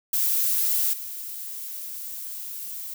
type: noise with level steps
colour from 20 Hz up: violet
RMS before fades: -23 / -35 dBFS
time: 0.13-2.94 s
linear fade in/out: 5 ms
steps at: 0.93 s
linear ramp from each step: 5 ms
effects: none